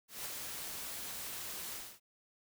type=noise with ADSR envelope; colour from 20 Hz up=white; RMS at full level=-40 dBFS; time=0.08-2 s; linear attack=180 ms; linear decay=4 ms; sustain=-3 dB; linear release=260 ms; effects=none